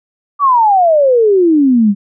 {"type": "exponential sweep", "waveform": "sine", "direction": "down", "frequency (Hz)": [1174.7, 193.9], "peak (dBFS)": -6, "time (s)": [0.39, 1.95], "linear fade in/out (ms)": 50, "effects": []}